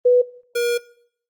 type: tone pair in turn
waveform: sine / square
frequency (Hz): 493.9 / 477.4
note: B4 / A#4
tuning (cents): 0 / +41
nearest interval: minor second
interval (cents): 59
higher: first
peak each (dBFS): -10 / -19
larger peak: first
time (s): 0.05-0.22 / 0.55-0.78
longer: second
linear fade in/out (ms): 10
effects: noise-tail reverb RT60 0.6 s tail -20 dB re dry + Opus 24 kbps